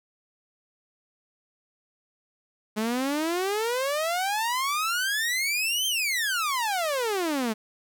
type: exponential two-way sweep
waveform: sawtooth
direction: up then down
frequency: 209.8 to 3176 to 209.8 Hz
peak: -21 dBFS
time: 2.76-7.54 s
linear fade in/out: 20 ms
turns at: 5.87 s
effects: 10-bit